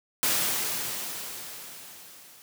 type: noise with level ramp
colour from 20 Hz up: white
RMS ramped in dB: -24 to -52 dBFS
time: 0.23-2.42 s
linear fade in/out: 0 ms
effects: high-pass 100 Hz 12 dB/octave